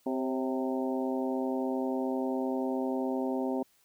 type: harmonic tone with a mistuned harmonic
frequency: 130 Hz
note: C3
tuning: 11 cents flat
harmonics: 2 / 3 / 4 / 5 / 6 / 7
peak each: -31 / -35 / -37 / -39 / -41 / -42 dBFS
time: 0.06-3.63 s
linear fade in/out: 5 ms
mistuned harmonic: 4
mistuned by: +56 cents
effects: white hiss -67 dBFS RMS until 3.84 s